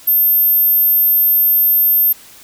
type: tone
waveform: sine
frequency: 13290 Hz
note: G#9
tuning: in tune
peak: -9 dBFS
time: 0.07-2.13 s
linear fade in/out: 10 ms
effects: white hiss -41 dBFS RMS until 2.43 s